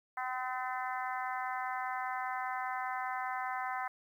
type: harmonic tone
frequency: 255 Hz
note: C4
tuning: 44 cents flat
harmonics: 3 / 4 / 5 / 6 / 7 / 8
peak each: -38 / -40 / -42 / -44 / -45 / -46 dBFS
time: 0.17-3.88 s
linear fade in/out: 5 ms
effects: 11-bit